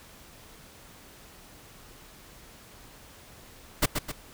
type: noise with echo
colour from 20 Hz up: pink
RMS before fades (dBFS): -21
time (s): 3.82-3.86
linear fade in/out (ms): 10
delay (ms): 130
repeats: 2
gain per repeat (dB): -6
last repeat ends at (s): 4.12
effects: pink hiss -51 dBFS RMS until 4.33 s